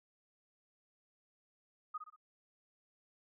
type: tone with echo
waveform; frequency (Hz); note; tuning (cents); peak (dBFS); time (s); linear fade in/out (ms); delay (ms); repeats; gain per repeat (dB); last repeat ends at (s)
sine; 1244.5; D#6; 0; -37; 1.94-1.98; 10; 61; 3; -7; 2.163
effects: none

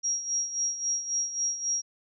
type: tone with tremolo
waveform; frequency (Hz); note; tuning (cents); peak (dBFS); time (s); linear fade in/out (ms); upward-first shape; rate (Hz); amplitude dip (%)
sine; 5650; F8; +19; -24; 0.03-1.82; 20; sine; 3.7; 70
effects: none

